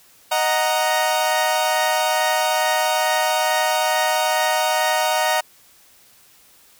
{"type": "chord", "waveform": "sawtooth", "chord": "D# minor", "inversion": "none", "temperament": "equal", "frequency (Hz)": [622.3, 740, 932.3], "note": ["D#5", "F#5", "A#5"], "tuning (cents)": [0, 0, 0], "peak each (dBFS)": -18, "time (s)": [0.31, 5.41], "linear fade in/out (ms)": 10, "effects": ["white hiss -52 dBFS RMS until 6.79 s"]}